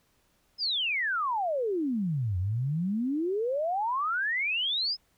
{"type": "exponential two-way sweep", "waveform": "sine", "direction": "down then up", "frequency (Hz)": [5220, 87.2, 5220], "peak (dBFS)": -26, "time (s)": [0.58, 4.97], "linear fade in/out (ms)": 50, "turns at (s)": 2.38, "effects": ["pink hiss -69 dBFS RMS until 5.17 s"]}